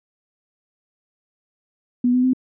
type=tone with pitch steps; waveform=sine; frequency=245.6 / 251.3 / 257.2 Hz; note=B3 / B3 / C4; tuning=-9 / +30 / -30 cents; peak=-14 dBFS; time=2.04-2.334 s; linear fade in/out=5 ms; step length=98 ms; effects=none